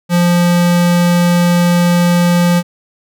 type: tone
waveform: square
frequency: 174.61 Hz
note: F3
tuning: in tune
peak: -9 dBFS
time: 0.09-2.63 s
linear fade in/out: 50 ms
effects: none